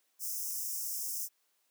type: high-pass noise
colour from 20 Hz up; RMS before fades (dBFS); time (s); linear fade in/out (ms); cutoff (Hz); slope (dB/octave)
white; -37; 0.19-1.29; 50; 5200; 96
effects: white hiss -75 dBFS RMS until 1.7 s + high-pass 300 Hz 12 dB/octave